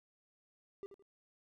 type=tone with echo; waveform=triangle; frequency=396.5 Hz; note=G4; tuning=20 cents sharp; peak=-40 dBFS; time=0.83-0.86 s; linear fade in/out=0 ms; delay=82 ms; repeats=2; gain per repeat=-10 dB; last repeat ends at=1.024 s; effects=none